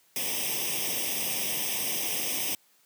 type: noise with comb filter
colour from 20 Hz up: white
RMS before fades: -30 dBFS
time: 0.16-2.55 s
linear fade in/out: 2 ms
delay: 0.35 ms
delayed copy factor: +1
effects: white hiss -64 dBFS RMS until 2.85 s + high-pass 150 Hz 12 dB/octave